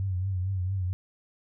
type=tone with vibrato; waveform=sine; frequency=93.8 Hz; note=F#2; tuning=24 cents sharp; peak=-26 dBFS; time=0-0.93 s; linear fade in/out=0 ms; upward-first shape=triangle; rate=4.4 Hz; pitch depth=89 cents each way; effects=none